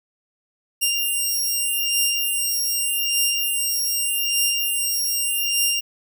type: beating tone pair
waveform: 10% pulse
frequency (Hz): 2794 / 2794.83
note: F7 / F7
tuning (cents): 0 / +1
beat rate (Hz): 0.83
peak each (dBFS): -14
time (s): 0.81-5.81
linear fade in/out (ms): 20
effects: none